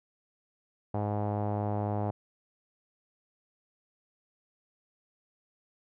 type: tone with low-pass filter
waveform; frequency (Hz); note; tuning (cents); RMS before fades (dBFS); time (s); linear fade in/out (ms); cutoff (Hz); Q
sawtooth; 103.83; G#2; 0; -31; 0.94-2.11; 5; 770; 3.1
effects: none